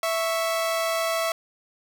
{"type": "tone pair together", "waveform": "sawtooth", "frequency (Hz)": [659.3, 1110], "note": ["E5", "C#6"], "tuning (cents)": [0, 2], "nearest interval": "major sixth", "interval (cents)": 902, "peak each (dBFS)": [-20, -27], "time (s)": [0.03, 1.32], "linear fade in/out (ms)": 2, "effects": []}